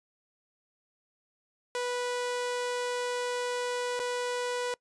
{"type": "tone with dropouts", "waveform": "sawtooth", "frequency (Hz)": 491.4, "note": "B4", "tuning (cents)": -9, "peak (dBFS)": -26, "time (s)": [1.75, 4.74], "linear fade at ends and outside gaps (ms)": 1, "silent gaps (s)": [3.993, 3.999], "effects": ["noise-tail reverb RT60 0.1 s tail -24 dB re dry", "resampled to 22050 Hz"]}